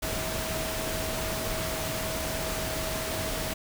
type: tone in noise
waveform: sine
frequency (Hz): 641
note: E5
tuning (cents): -49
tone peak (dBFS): -36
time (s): 0.02-3.54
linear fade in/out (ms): 10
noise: pink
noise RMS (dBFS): -32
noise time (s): 0.02-3.54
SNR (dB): -7
effects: none